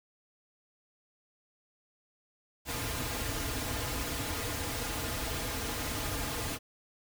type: noise with comb filter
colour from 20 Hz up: pink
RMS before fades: -35 dBFS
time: 2.65-6.59 s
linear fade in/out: 50 ms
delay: 5.3 ms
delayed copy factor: -0.75
effects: none